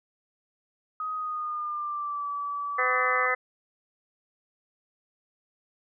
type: tone with pitch glide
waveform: sine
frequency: 1255 to 1150.8 Hz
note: D#6 to D6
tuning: +15 to -36 cents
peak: -29 dBFS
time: 1-3.26 s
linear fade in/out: 2 ms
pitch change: -151 cents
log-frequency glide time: 1.14-2.28 s
type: harmonic tone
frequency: 253.2 Hz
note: B3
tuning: 43 cents sharp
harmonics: 2 / 3 / 4 / 5 / 6 / 7 / 8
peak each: -31 / -35 / -37 / -28 / -36 / -29 / -28 dBFS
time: 2.78-3.35 s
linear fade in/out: 10 ms
effects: none